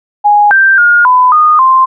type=tone with pitch steps; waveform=sine; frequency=828 / 1570 / 1425 / 1004 / 1229 / 1046 Hz; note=G#5 / G6 / F6 / B5 / D#6 / C6; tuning=-5 / +2 / +34 / +28 / -22 / -1 cents; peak=-3 dBFS; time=0.24-1.86 s; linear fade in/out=20 ms; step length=270 ms; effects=none